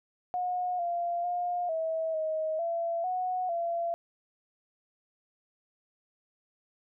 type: tone with pitch steps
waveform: sine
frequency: 723 / 692 / 709 / 646 / 630 / 675 / 735 / 681 Hz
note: F#5 / F5 / F5 / E5 / D#5 / E5 / F#5 / F5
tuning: -40 / -16 / +26 / -35 / +21 / +41 / -12 / -44 cents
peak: -28 dBFS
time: 0.34-3.94 s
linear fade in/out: 0 ms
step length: 450 ms
effects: none